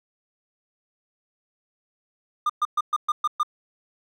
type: tone bursts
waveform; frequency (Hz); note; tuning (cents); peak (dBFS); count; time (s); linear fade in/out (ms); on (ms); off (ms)
triangle; 1209; D6; +50; -17; 7; 2.46-3.432; 5; 36; 120
effects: none

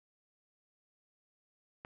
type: click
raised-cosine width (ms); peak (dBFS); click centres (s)
0.5; -30; 1.849
effects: none

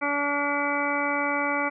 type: harmonic tone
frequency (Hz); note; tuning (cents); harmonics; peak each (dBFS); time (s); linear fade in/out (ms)
287; D4; -40; 1 / 2 / 3 / 4 / 5 / 7 / 8; -31 / -31 / -31 / -31 / -31 / -31 / -31; 0.01-1.7; 20
effects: none

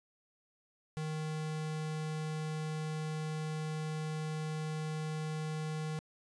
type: tone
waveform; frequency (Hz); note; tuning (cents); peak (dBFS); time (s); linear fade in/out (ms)
square; 155.56; D#3; 0; -36; 0.97-5.99; 0
effects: resampled to 22050 Hz

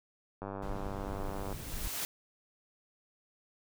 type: click train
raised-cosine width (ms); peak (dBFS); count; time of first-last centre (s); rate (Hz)
1; -26; 110; 0.42-1.527; 98.5
type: noise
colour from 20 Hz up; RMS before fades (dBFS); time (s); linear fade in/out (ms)
brown; -40; 0.62-1.88; 5
type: noise with exponential growth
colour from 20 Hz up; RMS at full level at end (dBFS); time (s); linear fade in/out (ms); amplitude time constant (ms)
white; -35; 0.76-2.05; 0; 280
effects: none

